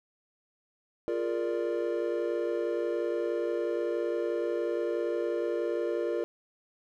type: chord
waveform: triangle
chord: Bb dominant seventh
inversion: second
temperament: equal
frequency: 349.2 / 415.3 / 466.2 / 587.3 Hz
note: F4 / Ab4 / Bb4 / D5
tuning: 0 / 0 / 0 / 0 cents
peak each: -30 / -36 / -30 / -33 dBFS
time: 1.08-6.24 s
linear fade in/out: 0 ms
effects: none